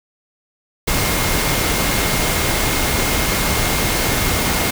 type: tone in noise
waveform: sine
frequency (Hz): 2135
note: C7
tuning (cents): +34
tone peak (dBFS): -28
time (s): 0.87-4.71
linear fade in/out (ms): 10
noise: pink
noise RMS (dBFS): -18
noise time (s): 0.87-4.71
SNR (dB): -13
effects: none